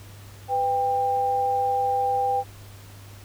sine tone pair together, 500 / 793.7 Hz, B4 / G5, +21 / +21 cents, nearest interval minor sixth, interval 800 cents, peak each -28 / -21 dBFS, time 0.48-2.44 s, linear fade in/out 50 ms, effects added 100 Hz sine -43 dBFS peak until 3.24 s + pink hiss -49 dBFS RMS until 3.24 s

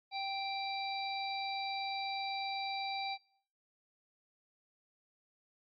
harmonic tone, 784 Hz, G5, in tune, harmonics 1 / 3 / 5 / 6, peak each -37 / -43 / -43 / -46 dBFS, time 0.11-3.18 s, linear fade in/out 50 ms, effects noise-tail reverb RT60 0.6 s tail -22 dB re dry + MP3 32 kbps

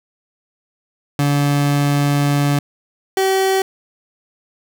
30% pulse tone pair in turn, 143.5 / 383.1 Hz, D3 / G4, -40 / -40 cents, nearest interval octave + perfect fourth, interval 1700 cents, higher second, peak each -11 dBFS, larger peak neither, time 1.19-2.59 / 3.17-3.62 s, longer first, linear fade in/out 2 ms, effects none

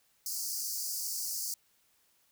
pink high-pass noise, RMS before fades -36 dBFS, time 0.26-1.54 s, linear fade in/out 2 ms, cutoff 4600 Hz, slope 96 dB/octave, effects white hiss -70 dBFS RMS until 2.31 s

